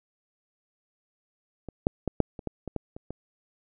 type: clicks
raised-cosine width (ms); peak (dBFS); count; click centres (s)
2; -24 / -8 / -13 / -6 / -25 / -17 / -21 / -16 / -26 / -22; 10; 1.687 / 1.869 / 2.077 / 2.203 / 2.392 / 2.473 / 2.677 / 2.763 / 2.965 / 3.106
effects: none